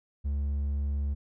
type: tone with hard clipping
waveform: sine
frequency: 71.1 Hz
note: C#2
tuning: 45 cents sharp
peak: -28 dBFS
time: 0.24-1.15 s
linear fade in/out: 20 ms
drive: 3 dB
effects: none